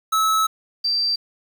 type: tone pair in turn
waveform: square / sine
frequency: 1299 / 4688 Hz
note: E6 / D8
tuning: -26 / -4 cents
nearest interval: octave + minor seventh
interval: 2222 cents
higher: second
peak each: -17 / -18 dBFS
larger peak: first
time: 0.12-0.47 / 0.84-1.16 s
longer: first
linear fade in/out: 10 ms
effects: 8-bit